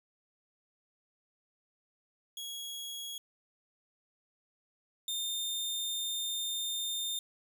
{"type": "tone pair in turn", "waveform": "sawtooth", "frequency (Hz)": [3322, 3626], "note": ["G#7", "A#7"], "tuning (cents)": [0, -49], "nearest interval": "major second", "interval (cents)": 151, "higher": "second", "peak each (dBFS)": [-36, -30], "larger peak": "second", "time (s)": [[2.37, 3.18], [5.08, 7.19]], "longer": "second", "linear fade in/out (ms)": 2, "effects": []}